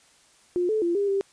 sine tone with pitch steps, 355.1 / 433.9 / 343.3 / 402.8 / 393.5 Hz, F4 / A4 / F4 / G4 / G4, +29 / -24 / -30 / +47 / +7 cents, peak -21 dBFS, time 0.56-1.21 s, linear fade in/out 0 ms, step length 130 ms, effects white hiss -58 dBFS RMS until 1.32 s + resampled to 22050 Hz

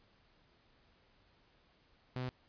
sawtooth tone, 127 Hz, B2, 49 cents sharp, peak -33 dBFS, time 2.16-2.29 s, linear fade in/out 0 ms, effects pink hiss -69 dBFS RMS until 2.48 s + resampled to 11025 Hz

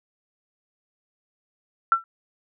sine tone with exponential decay, 1348 Hz, E6, 38 cents sharp, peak -10 dBFS, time 1.92-2.04 s, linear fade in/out 1 ms, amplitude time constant 25 ms, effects none

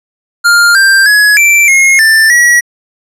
square tone with pitch steps, 1404 / 1580 / 1683 / 2342 / 2154 / 1776 / 1923 Hz, F6 / G6 / G#6 / D7 / C7 / A6 / B6, +9 / +13 / +23 / -5 / +50 / +16 / -47 cents, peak -4 dBFS, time 0.44-2.61 s, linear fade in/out 20 ms, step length 310 ms, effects low-pass 12000 Hz 12 dB/octave

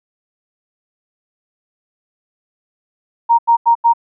sine tone bursts, 932.3 Hz, A#5, in tune, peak -7 dBFS, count 4, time 3.29-3.936 s, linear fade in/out 20 ms, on 97 ms, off 86 ms, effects none

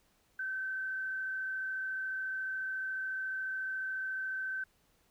sine tone with frequency modulation, 1540 Hz, G6, 31 cents flat, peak -34 dBFS, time 0.39-4.64 s, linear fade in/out 5 ms, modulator 34.1 Hz, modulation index 0.49, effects pink hiss -71 dBFS RMS until 5.1 s

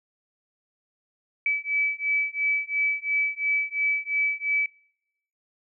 sine beating tone pair, 2296 / 2298.9 Hz, D7 / D7, -40 / -38 cents, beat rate 2.9 Hz, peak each -26 / -26 dBFS, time 1.46-4.66 s, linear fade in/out 2 ms, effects noise-tail reverb RT60 0.8 s tail -26 dB re dry

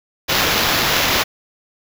white noise with sample-and-hold, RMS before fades -17 dBFS, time 0.28-1.24 s, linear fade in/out 20 ms, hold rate 8820 Hz, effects none

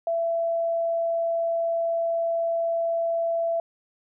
sine tone, 669 Hz, E5, 25 cents sharp, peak -22 dBFS, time 0.07-3.6 s, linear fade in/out 2 ms, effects none

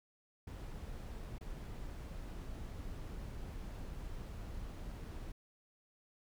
brown noise with dropouts, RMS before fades -45 dBFS, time 0.47-5.32 s, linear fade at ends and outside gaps 5 ms, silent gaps 1.384-1.409 s, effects none

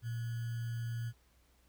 sine tone with sample-and-hold, 116.54 Hz, A#2, in tune, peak -35 dBFS, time 0.02-1.13 s, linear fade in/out 50 ms, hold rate 1575 Hz, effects added 62 Hz sine -67 dBFS peak until 1.68 s + pink hiss -71 dBFS RMS until 1.68 s

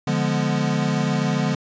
square chord, D diminished seventh, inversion none, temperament equal, 146.83 / 174.61 / 207.7 / 246.9 Hz, D3 / F3 / Ab3 / Cb4, 0 / 0 / 0 / 0 cents, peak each -24 / -26 / -26 / -27 dBFS, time 0.07-1.55 s, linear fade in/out 5 ms, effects resampled to 16000 Hz

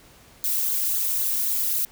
violet noise with flanger, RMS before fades -24 dBFS, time 0.44-1.85 s, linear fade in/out 0 ms, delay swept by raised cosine 0.36 to 2.56 ms, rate 3.8 Hz, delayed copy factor -0.9, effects pink hiss -52 dBFS RMS until 1.91 s

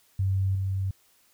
sine tone with level steps, 96.1 Hz, G2, 34 cents flat, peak -22 / -25 dBFS, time 0.19-0.91 s, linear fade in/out 5 ms, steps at 0.55 s, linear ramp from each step 2 ms, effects white hiss -63 dBFS RMS until 1.33 s

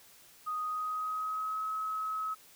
sine tone with pitch glide, 1244.5 to 1282.4 Hz, D#6 to E6, 0 to -48 cents, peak -32 dBFS, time 0.46-2.35 s, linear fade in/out 20 ms, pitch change +52 cents, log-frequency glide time 0.61-1.63 s, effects white hiss -58 dBFS RMS until 2.55 s

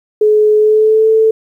sine tone with pitch glide, 425.6 to 441.4 Hz, G#4 to A4, +42 to +5 cents, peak -6 dBFS, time 0.21-1.31 s, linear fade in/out 5 ms, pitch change +63 cents, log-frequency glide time 0.57-1.09 s, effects 8-bit

